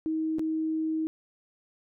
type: tone with dropouts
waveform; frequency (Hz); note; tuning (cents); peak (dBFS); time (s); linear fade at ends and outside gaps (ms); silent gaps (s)
sine; 317; D#4; +32; -26; 0.06-1.07; 0; 0.385-0.394
effects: none